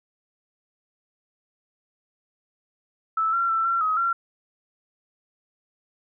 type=tone with pitch steps; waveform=sine; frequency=1313 / 1368 / 1334 / 1361 / 1267 / 1368 Hz; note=E6 / F6 / E6 / F6 / D#6 / F6; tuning=-7 / -36 / +20 / -45 / +31 / -36 cents; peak=-20 dBFS; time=3.17-4.13 s; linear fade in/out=5 ms; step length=160 ms; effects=none